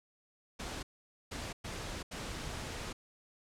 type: noise bursts at uneven times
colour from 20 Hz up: pink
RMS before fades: -41 dBFS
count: 4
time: 0.59-0.83 / 1.31-1.53 / 1.64-2.03 / 2.11-2.93 s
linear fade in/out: 10 ms
effects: low-pass 8000 Hz 12 dB/octave